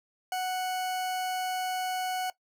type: tone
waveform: 40% pulse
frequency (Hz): 740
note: F#5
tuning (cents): 0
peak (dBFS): -28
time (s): 0.32-2.3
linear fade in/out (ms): 2
effects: noise-tail reverb RT60 0.1 s tail -18 dB re dry